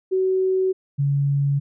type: tone pair in turn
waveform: sine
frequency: 376.3 / 140.95 Hz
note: F#4 / C#3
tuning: +29 / +29 cents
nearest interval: octave + perfect fourth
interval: 1700 cents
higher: first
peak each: -17 dBFS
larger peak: neither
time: 0.11-0.73 / 0.98-1.6 s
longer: neither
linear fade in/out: 20 ms
effects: none